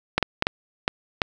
clicks, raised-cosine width 0.3 ms, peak -3 dBFS, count 6, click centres 0.18 / 0.227 / 0.424 / 0.469 / 0.879 / 1.218 s, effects none

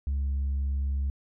sine tone with pitch glide, 69.3 to 68.86 Hz, C#2 to C#2, 0 to -11 cents, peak -23 dBFS, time 0.07-1.1 s, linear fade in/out 0 ms, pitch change -11 cents, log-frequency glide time 0.18-0.27 s, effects tanh soft clip ceiling -24 dBFS

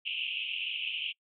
white band-pass noise, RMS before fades -35 dBFS, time 0.05-1.13 s, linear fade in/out 20 ms, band 2500 to 3100 Hz, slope 96 dB/octave, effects noise-tail reverb RT60 0.1 s tail -26 dB re dry

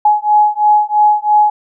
sine beating tone pair, 840 / 843 Hz, G#5 / G#5, +19 / +26 cents, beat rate 3 Hz, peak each -11 dBFS, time 0.05-1.5 s, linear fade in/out 5 ms, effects none

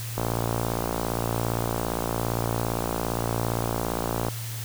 click train, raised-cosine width 1 ms, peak -12 dBFS, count 237, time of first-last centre 0.18-4.284 s, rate 57.5 Hz, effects added 114 Hz sine -32 dBFS peak until 4.64 s + white hiss -38 dBFS RMS until 4.64 s

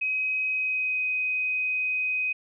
sine tone with pitch glide, 2531 to 2511 Hz, D#7 to D#7, +29 to +15 cents, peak -24 dBFS, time 0.01-2.33 s, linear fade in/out 10 ms, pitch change -14 cents, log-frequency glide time 0.47-1.03 s, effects none

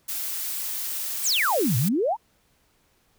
blue noise, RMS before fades -30 dBFS, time 0.08-1.89 s, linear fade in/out 10 ms
sine exponential two-way sweep, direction down then up, 10020 to 110 to 985 Hz, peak -20 dBFS, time 1.22-2.17 s, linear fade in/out 50 ms, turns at 1.77 s
effects pink hiss -65 dBFS RMS until 3.18 s

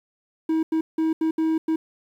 triangle tone bursts at uneven times, 320 Hz, D#4, 49 cents sharp, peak -17 dBFS, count 6, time 0.49-0.63 / 0.72-0.81 / 0.98-1.13 / 1.21-1.31 / 1.38-1.58 / 1.68-1.76 s, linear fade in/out 5 ms, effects 9-bit

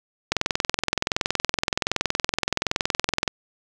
click train, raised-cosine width 0.2 ms, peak -3 dBFS, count 64, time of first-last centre 0.32-3.278 s, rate 21.3 Hz, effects none

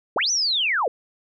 sine linear two-way sweep, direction up then down, 246.9 to 6100 to 418.7 Hz, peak -19 dBFS, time 0.16-0.88 s, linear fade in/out 2 ms, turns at 0.31 s, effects none

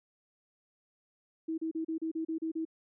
sine tone bursts, 322.5 Hz, E4, 38 cents flat, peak -31 dBFS, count 9, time 1.48-2.652 s, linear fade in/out 10 ms, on 100 ms, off 34 ms, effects none

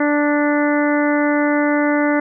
harmonic tone with a mistuned harmonic, 293.7 Hz, D4, in tune, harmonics 1 / 2 / 3 / 4 / 5 / 6 / 7, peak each -16 / -20 / -25 / -28 / -25 / -27 / -27 dBFS, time 0-2.2 s, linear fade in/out 5 ms, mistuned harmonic 7, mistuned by -19 cents, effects none

